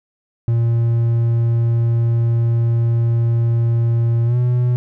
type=tone with pitch glide; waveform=triangle; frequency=116.54 to 123.11 Hz; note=A#2 to B2; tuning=0 to -5 cents; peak=-11 dBFS; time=0.48-4.76 s; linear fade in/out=0 ms; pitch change=+95 cents; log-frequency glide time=4.25-4.37 s; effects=none